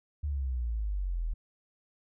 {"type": "exponential sweep", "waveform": "sine", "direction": "down", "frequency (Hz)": [75.2, 38.89], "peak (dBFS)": -29, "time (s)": [0.23, 1.34], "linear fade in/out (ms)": 10, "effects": []}